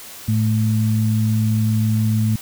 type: tone pair together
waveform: sine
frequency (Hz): 110 / 217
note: A2 / A3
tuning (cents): 0 / -24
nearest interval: octave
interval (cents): 1176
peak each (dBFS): -16 / -20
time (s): 0.28-2.36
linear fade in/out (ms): 5
effects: white hiss -37 dBFS RMS until 2.41 s